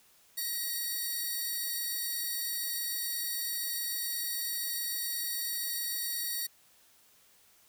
5% pulse tone pair together, 1902 / 4507 Hz, A#6 / C#8, +34 / +28 cents, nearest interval octave + minor third, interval 1494 cents, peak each -27 / -27 dBFS, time 0.37-6.47 s, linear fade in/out 10 ms, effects white hiss -63 dBFS RMS until 7.68 s

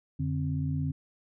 sine tone cluster, 87.9 / 145.4 / 263.7 Hz, F2 / D3 / C4, +12 / -17 / +14 cents, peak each -34 / -29 / -35 dBFS, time 0.19-0.92 s, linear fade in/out 10 ms, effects none

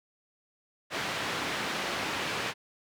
white band-pass noise, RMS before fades -33 dBFS, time 0.9-2.54 s, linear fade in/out 50 ms, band 110 to 2700 Hz, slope 12 dB/octave, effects none

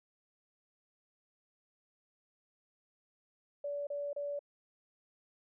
sine tone bursts, 575 Hz, D5, 37 cents flat, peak -35 dBFS, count 3, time 3.64-4.392 s, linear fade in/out 5 ms, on 230 ms, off 31 ms, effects none

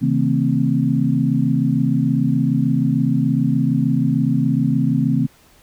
sine tone cluster, 134.6 / 161.3 / 227.1 / 263.7 Hz, C3 / E3 / A#3 / C4, +49 / -37 / -45 / +14 cents, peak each -20 dBFS, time 0.01-5.27 s, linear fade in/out 20 ms, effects pink hiss -52 dBFS RMS until 5.62 s

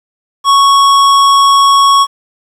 square tone, 1108.7 Hz, C#6, in tune, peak -5 dBFS, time 0.44-2.07 s, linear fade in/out 50 ms, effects low-pass 8000 Hz 12 dB/octave + 7-bit

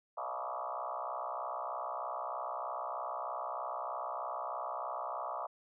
sine tone with frequency modulation, 916 Hz, A#5, 31 cents flat, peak -36 dBFS, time 0.17-5.47 s, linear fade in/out 10 ms, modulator 63.2 Hz, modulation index 5.1, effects none

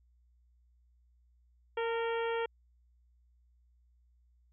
harmonic tone with a mistuned harmonic, 461.7 Hz, A#4, 17 cents flat, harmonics 1 / 2 / 3 / 4 / 5 / 6 / 7, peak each -32 / -38 / -42 / -44 / -46 / -48 / -49 dBFS, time 1.77-2.46 s, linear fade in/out 5 ms, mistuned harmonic 2, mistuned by -27 cents, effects added 60 Hz sine -64 dBFS peak until 4.52 s

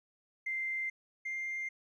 triangle tone pair in turn, 2088 / 2103 Hz, C7 / C7, -4 / +8 cents, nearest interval unison, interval 12 cents, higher second, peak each -29 / -32 dBFS, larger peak first, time 0.46-0.9 / 1.25-1.69 s, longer neither, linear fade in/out 10 ms, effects tanh soft clip ceiling -31 dBFS + resampled to 22050 Hz

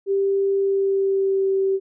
sine tone with pitch glide, 393.2 to 386.7 Hz, G4 to G4, +5 to -24 cents, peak -17 dBFS, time 0.06-1.8 s, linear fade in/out 50 ms, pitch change -29 cents, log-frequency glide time 0.57-1.51 s, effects none

